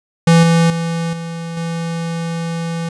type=tone with level steps; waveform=square; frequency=166.7 Hz; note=E3; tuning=20 cents sharp; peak=-7 / -10 / -18 / -24 / -20 dBFS; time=0.27-2.89 s; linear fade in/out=5 ms; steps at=0.43 / 0.7 / 1.13 / 1.57 s; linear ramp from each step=2 ms; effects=resampled to 22050 Hz